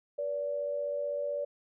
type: tone pair together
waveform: sine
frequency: 481.1 / 576.9 Hz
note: B4 / D5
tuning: -45 / -31 cents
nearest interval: minor third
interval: 314 cents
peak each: -39 / -31 dBFS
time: 0.18-1.45 s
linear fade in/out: 10 ms
effects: none